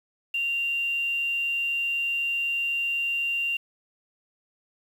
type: tone with quantisation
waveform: sine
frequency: 2774 Hz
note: F7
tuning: 12 cents flat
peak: -24 dBFS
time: 0.34-3.57 s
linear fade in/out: 5 ms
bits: 8
effects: none